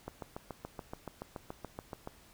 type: click train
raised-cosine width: 1 ms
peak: -26 dBFS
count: 15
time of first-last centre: 0.08-2.074 s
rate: 7.02 Hz
effects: pink hiss -60 dBFS RMS until 2.33 s